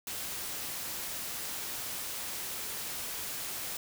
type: noise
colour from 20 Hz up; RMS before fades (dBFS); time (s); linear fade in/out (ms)
white; -38; 0.07-3.77; 2
effects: none